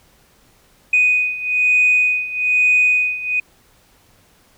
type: beating tone pair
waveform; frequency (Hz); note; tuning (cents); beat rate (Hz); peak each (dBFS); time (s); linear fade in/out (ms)
sine; 2489 / 2490.1; D#7 / D#7; 0 / +1; 1.1; -17 / -14; 0.93-3.4; 5
effects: tanh soft clip ceiling -6 dBFS + pink hiss -54 dBFS RMS until 4.57 s